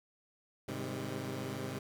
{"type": "chord", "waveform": "15% pulse", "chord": "Ab major seventh", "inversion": "none", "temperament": "equal with one note detuned", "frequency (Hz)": [103.83, 130.81, 155.56, 199.31], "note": ["Ab2", "C3", "Eb3", "G3"], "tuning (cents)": [0, 0, 0, 29], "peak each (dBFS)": [-37, -34, -40, -40], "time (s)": [0.68, 1.79], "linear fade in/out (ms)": 5, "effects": []}